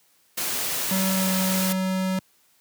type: noise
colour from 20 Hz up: white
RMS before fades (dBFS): -27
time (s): 0.37-1.73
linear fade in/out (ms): 10
type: tone with pitch glide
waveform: square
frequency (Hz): 190 to 187.82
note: F#3 to F#3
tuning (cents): +46 to +26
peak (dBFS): -23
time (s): 0.91-2.19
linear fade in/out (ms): 2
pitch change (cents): -20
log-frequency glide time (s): 1.13-1.31
effects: white hiss -62 dBFS RMS until 2.6 s + high-pass 100 Hz 12 dB/octave